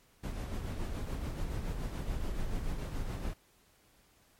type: noise with tremolo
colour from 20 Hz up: brown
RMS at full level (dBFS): -34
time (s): 0.23-3.34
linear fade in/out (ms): 10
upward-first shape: sine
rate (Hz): 7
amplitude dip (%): 40
effects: pink hiss -66 dBFS RMS until 4.39 s + MP3 64 kbps